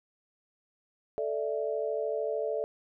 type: chord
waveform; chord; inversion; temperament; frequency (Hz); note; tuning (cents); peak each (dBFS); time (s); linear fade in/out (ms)
sine; A suspended fourth; none; just; 440 / 586.7 / 660; A4 / D5 / E5; 0 / -2 / +2; -32 / -33 / -35; 1.18-2.64; 0
effects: none